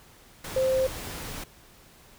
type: tone in noise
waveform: sine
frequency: 523.3 Hz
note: C5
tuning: in tune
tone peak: -21 dBFS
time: 0.56-0.87 s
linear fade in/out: 5 ms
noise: pink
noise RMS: -37 dBFS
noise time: 0.44-1.44 s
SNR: +13 dB
effects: pink hiss -54 dBFS RMS until 2.18 s